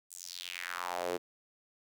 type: tone with high-pass filter sweep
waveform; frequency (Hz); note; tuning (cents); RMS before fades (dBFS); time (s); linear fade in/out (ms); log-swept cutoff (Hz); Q
sawtooth; 88.7; F2; +27; -39; 0.1-1.18; 20; 8800 to 380; 3.1
effects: none